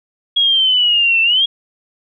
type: exponential two-way sweep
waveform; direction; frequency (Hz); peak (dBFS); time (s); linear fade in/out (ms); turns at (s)
sine; down then up; 3322 to 2659 to 3322; -10; 0.36-1.46; 10; 1.22
effects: none